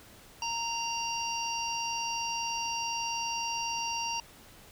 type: harmonic tone with a mistuned harmonic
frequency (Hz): 928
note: A#5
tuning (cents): -8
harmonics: 1 / 3 / 5 / 6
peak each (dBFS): -34 / -36 / -39 / -38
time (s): 0.42-4.2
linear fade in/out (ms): 2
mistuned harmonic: 6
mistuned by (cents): +35
effects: pink hiss -54 dBFS RMS until 4.71 s